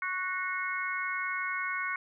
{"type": "harmonic tone with a mistuned harmonic", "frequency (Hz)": 369.6, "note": "F#4", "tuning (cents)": -2, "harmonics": [3, 4, 5, 6], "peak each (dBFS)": [-36, -35, -39, -35], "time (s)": [0.02, 1.96], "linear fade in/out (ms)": 2, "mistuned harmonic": 6, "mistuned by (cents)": -30, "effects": []}